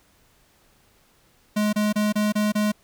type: tone bursts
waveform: square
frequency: 210.3 Hz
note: G#3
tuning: 22 cents sharp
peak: -20 dBFS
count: 6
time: 1.56-2.72 s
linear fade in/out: 10 ms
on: 170 ms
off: 28 ms
effects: pink hiss -60 dBFS RMS until 2.83 s